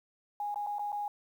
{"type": "tone with dropouts", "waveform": "sine", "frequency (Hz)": 825, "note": "G#5", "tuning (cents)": -12, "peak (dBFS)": -32, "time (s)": [0.4, 1.08], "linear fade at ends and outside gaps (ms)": 2, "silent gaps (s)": [[0.544, 0.558], [0.665, 0.67], [0.785, 0.793], [0.92, 0.927]], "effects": ["10-bit"]}